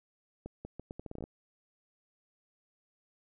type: accelerating click train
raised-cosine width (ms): 2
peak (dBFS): -28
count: 12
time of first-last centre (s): 0.46-1.239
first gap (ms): 190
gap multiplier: 0.77
effects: none